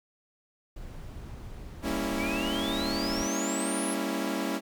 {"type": "noise", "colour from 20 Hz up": "brown", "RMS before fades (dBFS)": -41, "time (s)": [0.76, 3.27], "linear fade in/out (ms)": 5}
{"type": "chord", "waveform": "sawtooth", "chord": "G diminished seventh", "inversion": "none", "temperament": "equal with one note detuned", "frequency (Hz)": [199.31, 233.1, 277.2, 329.6], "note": ["G3", "Bb3", "Db4", "Fb4"], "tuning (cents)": [29, 0, 0, 0], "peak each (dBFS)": [-31, -32, -29, -30], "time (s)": [1.82, 4.61], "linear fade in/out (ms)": 50}
{"type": "exponential sweep", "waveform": "sine", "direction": "up", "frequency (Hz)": [2227, 11080], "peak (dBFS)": -34, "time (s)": [2.18, 3.95], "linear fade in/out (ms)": 20}
{"effects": []}